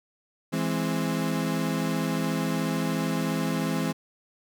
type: chord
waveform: 35% pulse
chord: E augmented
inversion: none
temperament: equal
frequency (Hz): 164.81 / 207.7 / 261.6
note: E3 / G#3 / B#3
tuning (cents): 0 / 0 / 0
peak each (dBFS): -27 / -29 / -28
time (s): 0.52-3.93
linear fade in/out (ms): 20
effects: none